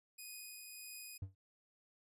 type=tone with tremolo; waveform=5% pulse; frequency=2489 Hz; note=D#7; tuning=in tune; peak=-37 dBFS; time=0.18-1.18 s; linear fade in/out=10 ms; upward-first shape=triangle; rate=1.6 Hz; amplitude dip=30%
type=tone with exponential decay; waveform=triangle; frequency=95.9 Hz; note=G2; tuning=37 cents flat; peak=-35 dBFS; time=1.22-1.35 s; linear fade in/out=5 ms; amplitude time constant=28 ms
effects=resampled to 32000 Hz